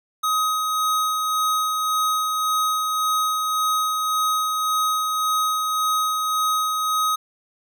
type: tone with tremolo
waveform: square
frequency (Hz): 1260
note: D#6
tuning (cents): +21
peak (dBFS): -19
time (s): 0.23-7.16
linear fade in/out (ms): 10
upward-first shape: sine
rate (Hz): 1.8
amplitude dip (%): 30
effects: none